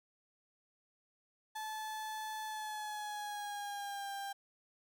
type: tone with pitch glide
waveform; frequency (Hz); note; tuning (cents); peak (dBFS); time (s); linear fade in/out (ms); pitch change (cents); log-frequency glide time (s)
35% pulse; 867 to 795; A5 to G5; -26 to +24; -38; 1.55-4.33; 10; -150; 2.46-4.12
effects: none